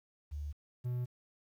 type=tone pair in turn; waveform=sine / triangle; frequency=73.42 / 123.48 Hz; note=D2 / B2; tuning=0 / 0 cents; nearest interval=major sixth; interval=900 cents; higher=second; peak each=-37 / -31 dBFS; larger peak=second; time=0.31-0.53 / 0.84-1.06 s; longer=neither; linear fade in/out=20 ms; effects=11-bit